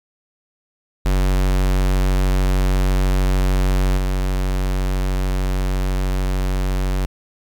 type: tone with level steps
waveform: square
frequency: 46.84 Hz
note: F#1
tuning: 22 cents sharp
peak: -15 / -18 dBFS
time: 1.05-7.06 s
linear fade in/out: 10 ms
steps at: 3.97 s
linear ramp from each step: 10 ms
effects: 9-bit